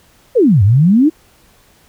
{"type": "exponential two-way sweep", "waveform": "sine", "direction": "down then up", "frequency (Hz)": [554.4, 92.5, 331.7], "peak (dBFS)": -6, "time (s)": [0.35, 1.1], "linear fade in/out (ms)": 20, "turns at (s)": 0.63, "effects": ["pink hiss -50 dBFS RMS until 1.88 s"]}